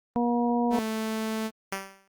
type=harmonic tone; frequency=239.1 Hz; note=A#3; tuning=44 cents sharp; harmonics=1 / 2 / 3 / 4; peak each=-24 / -30 / -30 / -32 dBFS; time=0.16-0.79 s; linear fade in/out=0 ms
type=tone; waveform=sawtooth; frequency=220 Hz; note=A3; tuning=in tune; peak=-24 dBFS; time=0.7-1.51 s; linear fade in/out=50 ms
type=tone with exponential decay; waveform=5% pulse; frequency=194.2 Hz; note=G3; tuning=16 cents flat; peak=-16 dBFS; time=1.72-2.08 s; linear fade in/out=2 ms; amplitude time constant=78 ms
effects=Opus 32 kbps